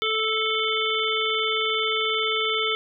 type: harmonic tone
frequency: 438.7 Hz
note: A4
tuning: 5 cents flat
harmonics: 1 / 3 / 5 / 7 / 8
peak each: -28 / -28 / -28 / -28 / -28 dBFS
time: 0.02-2.75 s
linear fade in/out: 0 ms
effects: none